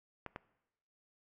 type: clicks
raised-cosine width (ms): 0.5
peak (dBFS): -26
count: 2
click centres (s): 0.263 / 0.361
effects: noise-tail reverb RT60 0.9 s tail -20 dB re dry